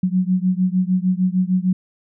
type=beating tone pair; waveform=sine; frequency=181.4 / 188 Hz; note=F#3 / F#3; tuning=-34 / +28 cents; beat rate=6.6 Hz; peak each=-18 / -19 dBFS; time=0.03-1.73 s; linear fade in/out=5 ms; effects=none